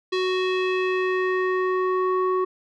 square tone with low-pass filter sweep, 370.8 Hz, F#4, 4 cents sharp, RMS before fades -23 dBFS, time 0.12-2.45 s, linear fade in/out 10 ms, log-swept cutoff 3900 to 1000 Hz, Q 2.3, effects none

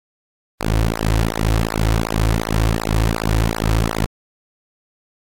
sawtooth tone with flanger, 54.8 Hz, A1, 6 cents flat, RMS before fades -18 dBFS, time 0.6-4.06 s, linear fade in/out 5 ms, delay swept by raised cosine 0.3 to 5 ms, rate 2.7 Hz, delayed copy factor -0.95, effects AAC 48 kbps

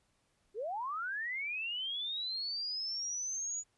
sine linear sweep, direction up, 375.3 to 6900 Hz, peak -35 dBFS, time 0.54-3.64 s, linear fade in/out 50 ms, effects pink hiss -75 dBFS RMS until 3.77 s + resampled to 24000 Hz

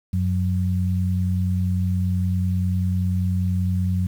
sine tone pair together, 92.5 / 182.82 Hz, F#2 / F#3, 0 / -20 cents, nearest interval octave, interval 1180 cents, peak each -20 / -24 dBFS, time 0.13-4.07 s, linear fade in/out 5 ms, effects 8-bit

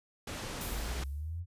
pink low-pass noise, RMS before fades -40 dBFS, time 0.27-1.04 s, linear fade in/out 5 ms, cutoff 8700 Hz, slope 12 dB/octave
violet noise with exponential decay, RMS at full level -37 dBFS, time 0.61-1.4 s, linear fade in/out 1 ms, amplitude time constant 170 ms
sine linear sweep, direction up, 44.19 to 89.6 Hz, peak -35 dBFS, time 0.63-1.46 s, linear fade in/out 50 ms
effects resampled to 32000 Hz

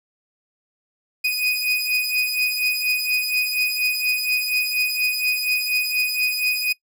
30% pulse beating tone pair, 2489 / 2493.2 Hz, D#7 / D#7, 0 / +3 cents, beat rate 4.2 Hz, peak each -19 / -22 dBFS, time 1.24-6.73 s, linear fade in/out 10 ms, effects noise-tail reverb RT60 0.1 s tail -22 dB re dry

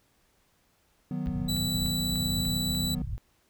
triangle chord, B major, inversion first, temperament equal, 155.56 / 185 / 246.9 Hz, D#3 / F#3 / B3, 0 / 0 / 0 cents, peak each -32 dBFS, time 1.11-3.02 s, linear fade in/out 2 ms
white low-pass noise, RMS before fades -35 dBFS, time 1.26-3.18 s, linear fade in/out 0 ms, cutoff 130 Hz, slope 48 dB/octave
click train, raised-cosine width 0.3 ms, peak -32 dBFS, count 6, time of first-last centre 1.27-2.749 s, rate 3.38 Hz
sawtooth tone, 3951 Hz, B7, in tune, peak -27 dBFS, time 1.48-2.95 s, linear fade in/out 10 ms
effects pink hiss -68 dBFS RMS until 3.49 s

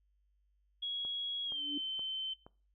sine tone with pitch glide, 3322 to 3082 Hz, G#7 to G7, 0 to -30 cents, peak -35 dBFS, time 0.82-2.34 s, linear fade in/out 10 ms, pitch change -130 cents, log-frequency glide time 1.45-1.62 s
click train, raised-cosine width 1 ms, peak -38 dBFS, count 4, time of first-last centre 1.05-2.465 s, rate 2.12 Hz
sine tone with exponential growth, 290 Hz, D4, 22 cents flat, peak -34 dBFS, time 1.46-1.78 s, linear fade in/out 5 ms, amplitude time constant 69 ms
effects noise-tail reverb RT60 0.4 s tail -21 dB re dry + added 50 Hz sine -70 dBFS peak until 2.74 s

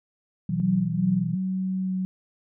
sine chord, B suspended fourth, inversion none, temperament equal, 123.47 / 164.81 / 185 Hz, B2 / E3 / F#3, 0 / 0 / 0 cents, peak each -31 / -26 / -27 dBFS, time 0.49-1.35 s, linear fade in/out 5 ms
sine tone with pitch glide, 187.7 to 186.51 Hz, F#3 to F#3, +25 to +14 cents, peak -24 dBFS, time 0.6-2.05 s, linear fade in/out 0 ms, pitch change -11 cents, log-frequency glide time 1.82-1.92 s
effects none

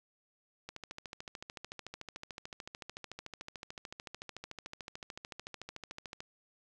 click train, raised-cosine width 0.2 ms, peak -26 dBFS, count 76, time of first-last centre 0.69-6.205 s, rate 13.6 Hz, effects 11-bit

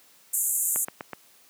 pink band-pass noise, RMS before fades -26 dBFS, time 0.33-0.85 s, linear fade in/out 10 ms, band 6900 to 14000 Hz, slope 96 dB/octave
click train, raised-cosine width 0.5 ms, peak -18 dBFS, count 4, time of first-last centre 0.76-1.133 s, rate 8.05 Hz
effects white hiss -57 dBFS RMS until 1.49 s + high-pass 150 Hz 12 dB/octave

